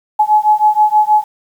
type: beating tone pair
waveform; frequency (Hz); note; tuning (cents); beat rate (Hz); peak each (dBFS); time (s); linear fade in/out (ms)
sine; 847 / 853.3; G#5 / G#5; +34 / +47; 6.3; -11; 0.19-1.24; 10
effects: 7-bit